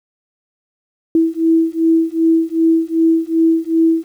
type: beating tone pair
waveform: sine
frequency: 325.5 / 328.1 Hz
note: E4 / E4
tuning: -22 / -8 cents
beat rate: 2.6 Hz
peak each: -14 dBFS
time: 1.15-4.04 s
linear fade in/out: 2 ms
effects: 8-bit